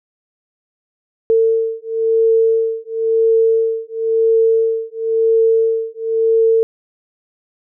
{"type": "beating tone pair", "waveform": "sine", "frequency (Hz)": [450, 450.97], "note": ["A4", "A4"], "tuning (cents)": [39, 43], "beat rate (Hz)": 0.97, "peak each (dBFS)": [-15, -15], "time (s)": [1.3, 6.63], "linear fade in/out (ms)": 0, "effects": []}